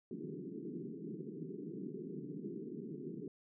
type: band-pass noise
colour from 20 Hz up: white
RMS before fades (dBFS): -45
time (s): 0.11-3.28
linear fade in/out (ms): 2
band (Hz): 140 to 420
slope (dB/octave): 96
effects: none